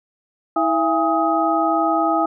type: tone cluster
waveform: sine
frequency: 323.9 / 674 / 817 / 1259 Hz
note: E4 / E5 / G#5 / D#6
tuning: -30 / +38 / -29 / +20 cents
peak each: -21 dBFS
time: 0.56-2.26 s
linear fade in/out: 5 ms
effects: none